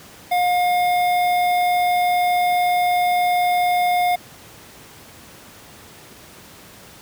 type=tone with notch filter; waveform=square; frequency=714 Hz; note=F5; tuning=38 cents sharp; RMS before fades=-18 dBFS; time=0.31-4.16 s; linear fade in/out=10 ms; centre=6800 Hz; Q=0.71; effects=pink hiss -43 dBFS RMS until 7.01 s + high-pass 80 Hz 12 dB/octave